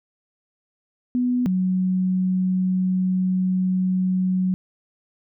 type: tone pair in turn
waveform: sine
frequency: 247.7 / 185.22 Hz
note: B3 / F#3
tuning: +5 / +2 cents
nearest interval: perfect fourth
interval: 503 cents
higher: first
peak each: -18 / -18 dBFS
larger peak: neither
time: 1.15-1.46 / 1.46-4.54 s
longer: second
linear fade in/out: 0 ms
effects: none